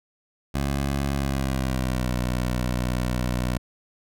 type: tone with pitch glide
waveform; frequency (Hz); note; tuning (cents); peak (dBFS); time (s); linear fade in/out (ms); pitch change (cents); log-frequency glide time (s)
15% pulse; 69.3 to 61.74; C#2 to B1; 0 to 0; -17; 0.54-3.58; 10; -200; 1.13-2.13
effects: none